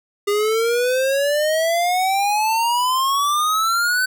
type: exponential sweep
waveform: square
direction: up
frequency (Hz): 403.9 to 1529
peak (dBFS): -17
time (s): 0.27-4.06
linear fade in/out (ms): 10
effects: none